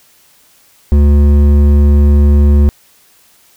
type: tone with hard clipping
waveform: sine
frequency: 72.3 Hz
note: D2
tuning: 27 cents flat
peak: -6 dBFS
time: 0.92-2.69 s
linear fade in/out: 0 ms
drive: 10 dB
effects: white hiss -48 dBFS RMS until 3.56 s